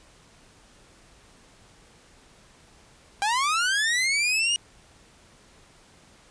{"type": "linear sweep", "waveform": "sawtooth", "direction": "up", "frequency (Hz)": [784, 2900], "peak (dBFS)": -18, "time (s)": [3.22, 4.56], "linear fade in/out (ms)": 0, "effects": ["pink hiss -55 dBFS RMS until 6.3 s", "resampled to 22050 Hz"]}